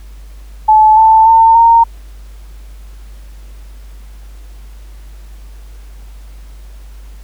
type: tone with pitch steps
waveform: sine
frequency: 865 / 883.7 / 902.8 / 922.3 Hz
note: A5 / A5 / A5 / A#5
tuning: -30 / +7 / +44 / -19 cents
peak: -3 dBFS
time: 0.68-1.84 s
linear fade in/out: 10 ms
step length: 290 ms
effects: added 50 Hz sine -30 dBFS peak until 7.23 s + pink hiss -47 dBFS RMS until 7.23 s